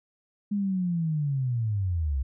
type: linear sweep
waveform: sine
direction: down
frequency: 207.7 to 62.6 Hz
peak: -24 dBFS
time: 0.51-2.23 s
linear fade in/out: 10 ms
effects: none